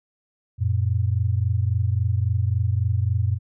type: tone pair together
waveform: sine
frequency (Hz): 91.26 / 114.9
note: F#2 / A#2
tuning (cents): -23 / -25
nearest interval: major third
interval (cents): 398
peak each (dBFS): -21 / -22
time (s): 0.58-3.39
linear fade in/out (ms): 50
effects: none

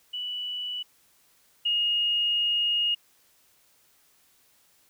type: tone pair in turn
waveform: sine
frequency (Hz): 2959 / 2860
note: F#7 / F7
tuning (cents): -1 / +41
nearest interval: minor second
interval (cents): 58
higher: first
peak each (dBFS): -30 / -22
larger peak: second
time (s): 0.13-0.83 / 1.65-2.95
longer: second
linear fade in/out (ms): 10
effects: white hiss -63 dBFS RMS until 4.89 s

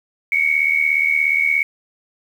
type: tone pair together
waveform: sine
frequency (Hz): 2190 / 2267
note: C#7 / C#7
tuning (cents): -22 / +38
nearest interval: minor second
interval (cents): 60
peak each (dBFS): -17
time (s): 0.32-1.63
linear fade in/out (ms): 2
effects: 7-bit

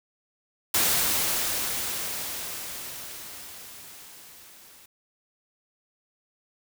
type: noise with level ramp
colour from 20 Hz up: white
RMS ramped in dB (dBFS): -22 to -52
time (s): 0.74-4.86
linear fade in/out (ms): 5
effects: none

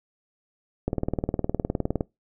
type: click train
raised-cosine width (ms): 2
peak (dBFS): -11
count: 23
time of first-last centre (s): 0.88-2.008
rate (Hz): 19.5
effects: noise-tail reverb RT60 0.2 s tail -23 dB re dry

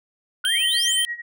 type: exponential sweep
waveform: sine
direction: up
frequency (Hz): 1427 to 10330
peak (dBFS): -25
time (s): 0.44-1.02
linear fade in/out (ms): 2
type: tone with vibrato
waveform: square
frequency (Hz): 3136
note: G7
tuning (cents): 0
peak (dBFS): -20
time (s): 0.45-1.05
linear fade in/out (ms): 0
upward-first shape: sine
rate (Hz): 3.4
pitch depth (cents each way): 22
type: tone with tremolo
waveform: sine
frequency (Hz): 1900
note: A#6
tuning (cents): +33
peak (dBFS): -24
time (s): 0.51-1.22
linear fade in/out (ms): 20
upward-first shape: sine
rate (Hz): 8.7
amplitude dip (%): 85
effects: none

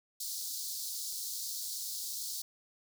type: high-pass noise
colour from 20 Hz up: pink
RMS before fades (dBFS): -39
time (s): 0.2-2.42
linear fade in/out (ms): 5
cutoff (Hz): 4100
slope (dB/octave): 48
effects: none

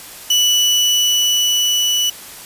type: tone with level ramp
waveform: 30% pulse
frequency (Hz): 2960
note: F#7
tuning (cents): 0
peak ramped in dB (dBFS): -8 to -11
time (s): 0.3-2.1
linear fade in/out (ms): 5
effects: white hiss -35 dBFS RMS until 2.45 s + resampled to 32000 Hz

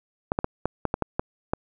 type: clicks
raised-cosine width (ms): 1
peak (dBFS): -9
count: 9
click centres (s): 0.319 / 0.389 / 0.444 / 0.656 / 0.853 / 0.941 / 1.023 / 1.195 / 1.535
effects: none

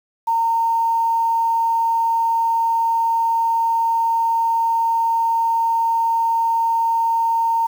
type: tone with quantisation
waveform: sine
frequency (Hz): 916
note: A#5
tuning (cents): -31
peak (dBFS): -15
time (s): 0.27-7.67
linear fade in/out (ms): 10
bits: 7
effects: none

